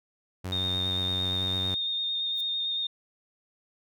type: tone with pitch glide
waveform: sawtooth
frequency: 92.5 to 93.3 Hz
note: F#2 to F#2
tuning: 0 to +15 cents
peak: -28 dBFS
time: 0.44-1.75 s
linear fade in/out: 10 ms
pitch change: +15 cents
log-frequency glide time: 1.29-1.4 s
type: tone with vibrato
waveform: sine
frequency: 3671 Hz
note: A#7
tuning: 27 cents flat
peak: -27 dBFS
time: 0.52-2.87 s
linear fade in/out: 5 ms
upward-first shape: square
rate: 8.9 Hz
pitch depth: 13 cents each way
type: noise with exponential growth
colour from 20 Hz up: violet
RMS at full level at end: -40 dBFS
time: 2.32-2.41 s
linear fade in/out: 5 ms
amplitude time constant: 19 ms
effects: none